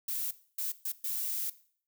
violet noise bursts at uneven times, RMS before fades -34 dBFS, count 4, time 0.08-0.31 / 0.58-0.72 / 0.85-0.92 / 1.04-1.5 s, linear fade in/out 5 ms, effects noise-tail reverb RT60 0.5 s tail -17 dB re dry

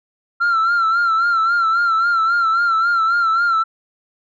sine tone with vibrato, 1362 Hz, F6, 44 cents flat, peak -11 dBFS, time 0.4-3.64 s, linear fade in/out 20 ms, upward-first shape sine, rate 3.7 Hz, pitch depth 64 cents each way, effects tanh soft clip ceiling -12 dBFS

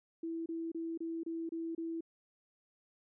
sine tone bursts, 329.6 Hz, E4, in tune, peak -36 dBFS, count 7, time 0.23-2.008 s, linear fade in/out 5 ms, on 230 ms, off 28 ms, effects none

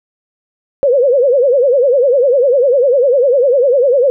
sine tone with vibrato, 523.3 Hz, C5, in tune, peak -7 dBFS, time 0.83-4.1 s, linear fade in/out 0 ms, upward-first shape triangle, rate 10 Hz, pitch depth 210 cents each way, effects none

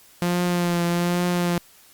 sawtooth tone with vibrato, 174.61 Hz, F3, in tune, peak -16 dBFS, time 0.22-1.58 s, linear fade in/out 0 ms, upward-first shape triangle, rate 1.2 Hz, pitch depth 29 cents each way, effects white hiss -52 dBFS RMS until 1.93 s + Opus 48 kbps

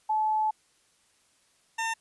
sine / 20% pulse tone pair in turn, 864 / 904.3 Hz, A5 / A5, -32 / +47 cents, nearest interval minor second, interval 79 cents, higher second, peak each -23 dBFS, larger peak neither, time 0.09-0.51 / 1.78-1.94 s, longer first, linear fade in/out 10 ms, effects white hiss -66 dBFS RMS until 2 s + resampled to 24000 Hz

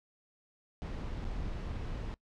brown noise with dropouts, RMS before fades -38 dBFS, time 0.82-2.14 s, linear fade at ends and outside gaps 0 ms, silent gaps 1.242-1.251 s, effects noise-tail reverb RT60 0.1 s tail -22 dB re dry + low-pass 5000 Hz 12 dB/octave

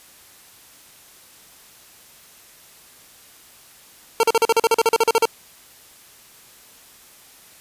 25% pulse tone bursts, 455.4 Hz, A#4, 40 cents flat, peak -9 dBFS, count 15, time 4.2-5.255 s, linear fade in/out 2 ms, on 33 ms, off 40 ms, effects white hiss -48 dBFS RMS until 7.6 s + resampled to 32000 Hz

